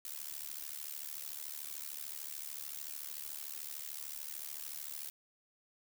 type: noise with amplitude modulation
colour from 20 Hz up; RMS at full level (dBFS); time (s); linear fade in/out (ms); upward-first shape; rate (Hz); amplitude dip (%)
blue; -40; 0.05-5.1; 2; sine; 73.5; 95
effects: none